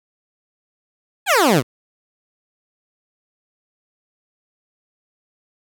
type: exponential sweep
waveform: 15% pulse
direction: down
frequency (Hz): 879 to 110.3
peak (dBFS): -6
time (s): 1.26-1.63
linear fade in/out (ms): 50
effects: none